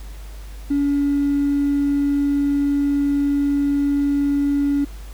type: tone with hard clipping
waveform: triangle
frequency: 283.9 Hz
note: C#4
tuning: 41 cents sharp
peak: -16 dBFS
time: 0.7-4.85 s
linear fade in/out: 10 ms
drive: 3 dB
effects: added 50 Hz sine -32 dBFS peak until 5.13 s + pink hiss -46 dBFS RMS until 5.13 s